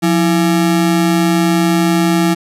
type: ring-modulated tone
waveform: square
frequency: 253.2 Hz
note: B3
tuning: 43 cents sharp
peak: -8 dBFS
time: 0.02-2.35 s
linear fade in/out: 20 ms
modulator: 76 Hz
effects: resampled to 32000 Hz + 7-bit